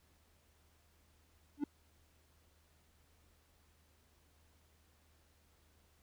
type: tone with exponential growth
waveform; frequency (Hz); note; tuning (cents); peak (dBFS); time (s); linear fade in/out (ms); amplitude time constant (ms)
triangle; 290.1; D4; -21; -27; 1.57-1.64; 5; 15
effects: added 77 Hz sine -70 dBFS peak until 6.02 s + pink hiss -72 dBFS RMS until 6.02 s